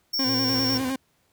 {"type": "tone", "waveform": "square", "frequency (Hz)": 5470, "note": "F8", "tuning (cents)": -37, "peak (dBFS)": -24, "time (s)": [0.13, 0.78], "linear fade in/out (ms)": 10}
{"type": "tone with vibrato", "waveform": "40% pulse", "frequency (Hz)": 261.6, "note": "C4", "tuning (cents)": 0, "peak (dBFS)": -24, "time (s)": [0.19, 0.96], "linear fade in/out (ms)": 5, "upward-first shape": "square", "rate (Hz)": 9.9, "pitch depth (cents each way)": 41}
{"type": "harmonic tone", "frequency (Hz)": 116.54, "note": "A#2", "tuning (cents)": 0, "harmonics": [1, 3, 4], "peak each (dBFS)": [-32, -41, -39], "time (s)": [0.24, 0.84], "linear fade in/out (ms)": 50}
{"type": "noise", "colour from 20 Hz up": "pink", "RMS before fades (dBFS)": -39, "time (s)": [0.48, 0.92], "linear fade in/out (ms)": 0}
{"effects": ["pink hiss -67 dBFS RMS until 1.32 s", "high-pass 60 Hz 12 dB/octave"]}